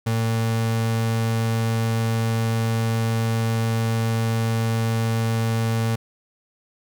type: tone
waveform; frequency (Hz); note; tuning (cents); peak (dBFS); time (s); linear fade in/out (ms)
35% pulse; 113.4; A#2; -47; -18; 0.06-5.96; 10
effects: none